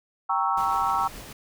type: chord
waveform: sine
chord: G diminished seventh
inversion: none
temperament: equal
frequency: 784 / 932.3 / 1108.7 / 1318.5 Hz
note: G5 / Bb5 / Db6 / Fb6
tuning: 0 / 0 / 0 / 0 cents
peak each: -27 dBFS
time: 0.29-1.08 s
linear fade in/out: 10 ms
type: noise with tremolo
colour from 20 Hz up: pink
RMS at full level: -40 dBFS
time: 0.57-1.33 s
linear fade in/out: 5 ms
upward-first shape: triangle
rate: 7 Hz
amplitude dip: 30%
effects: none